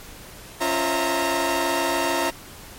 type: tone cluster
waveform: sawtooth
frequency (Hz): 279.4 / 346.6 / 532 / 648 / 923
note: C#4 / F4 / C5 / E5 / A#5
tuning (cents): +14 / -13 / +29 / -30 / -17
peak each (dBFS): -26 / -23 / -27 / -23 / -21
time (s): 0.6-2.31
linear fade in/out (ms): 20
effects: pink hiss -42 dBFS RMS until 2.78 s + MP3 64 kbps